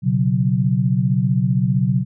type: chord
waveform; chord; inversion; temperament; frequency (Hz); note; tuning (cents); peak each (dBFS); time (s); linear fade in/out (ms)
sine; B suspended second; none; just; 123.47 / 138.9 / 185.21; B2 / C#3 / F#3; 0 / +4 / +2; -19; 0.02-2.05; 50
effects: none